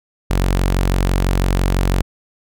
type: tone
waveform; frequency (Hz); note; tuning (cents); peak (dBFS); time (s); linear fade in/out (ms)
sawtooth; 46; F#1; -9; -10; 0.3-2.02; 10
effects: none